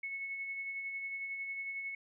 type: tone with tremolo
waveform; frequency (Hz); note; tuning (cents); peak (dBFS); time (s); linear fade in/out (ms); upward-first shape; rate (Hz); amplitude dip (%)
sine; 2200; C#7; -14; -36; 0.03-1.95; 5; sine; 11; 35
effects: none